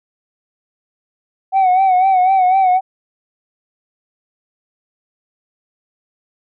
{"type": "tone with vibrato", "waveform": "sine", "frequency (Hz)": 751, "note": "F#5", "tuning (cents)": 26, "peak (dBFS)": -7, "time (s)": [1.52, 2.81], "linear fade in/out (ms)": 50, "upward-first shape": "sine", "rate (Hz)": 4, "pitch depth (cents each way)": 60, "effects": ["tanh soft clip ceiling -8 dBFS"]}